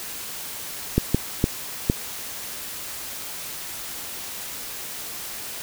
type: clicks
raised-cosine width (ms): 3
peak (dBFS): -4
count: 4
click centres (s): 0.98 / 1.146 / 1.441 / 1.899
effects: white hiss -34 dBFS RMS until 5.62 s